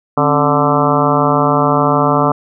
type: harmonic tone with a mistuned harmonic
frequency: 146.83 Hz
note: D3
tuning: in tune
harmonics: 1 / 2 / 3 / 4 / 5 / 6 / 7 / 8 / 9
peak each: -18 / -17 / -19 / -18 / -19 / -20 / -19 / -17 / -21 dBFS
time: 0.17-2.32 s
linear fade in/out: 5 ms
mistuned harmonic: 2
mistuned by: -130 cents
effects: none